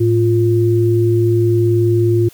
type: tone pair together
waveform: sine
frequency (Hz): 110 / 349.2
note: A2 / F4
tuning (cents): 0 / 0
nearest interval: octave + minor sixth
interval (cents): 2000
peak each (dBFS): -13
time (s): 0-2.29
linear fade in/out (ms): 10
effects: white hiss -45 dBFS RMS until 2.33 s